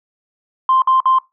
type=tone bursts; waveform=sine; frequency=1046 Hz; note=C6; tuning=1 cent flat; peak=-9 dBFS; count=3; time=0.69-1.186 s; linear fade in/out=2 ms; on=130 ms; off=53 ms; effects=noise-tail reverb RT60 0.2 s tail -23 dB re dry + tanh soft clip ceiling -5 dBFS